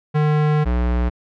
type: tone pair in turn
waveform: square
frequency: 151.1 / 60.63 Hz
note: D3 / B1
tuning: +50 / -31 cents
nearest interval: octave + major third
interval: 1581 cents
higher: first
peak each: -15 / -17 dBFS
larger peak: first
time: 0.14-0.65 / 0.65-1.1 s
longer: first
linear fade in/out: 20 ms
effects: low-pass 2000 Hz 12 dB/octave